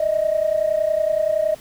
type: tone pair together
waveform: sine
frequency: 608.3 / 639 Hz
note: D#5 / D#5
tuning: -39 / +46 cents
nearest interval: minor second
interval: 85 cents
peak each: -19 dBFS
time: 0-1.55 s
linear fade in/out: 5 ms
effects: tanh soft clip ceiling -10 dBFS + pink hiss -45 dBFS RMS until 1.6 s